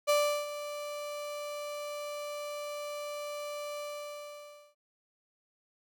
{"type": "tone with ADSR envelope", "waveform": "35% pulse", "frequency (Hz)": 587.3, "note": "D5", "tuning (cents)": 0, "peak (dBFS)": -21, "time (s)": [0.07, 4.75], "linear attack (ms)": 26, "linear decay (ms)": 360, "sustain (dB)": -14, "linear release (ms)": 960, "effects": []}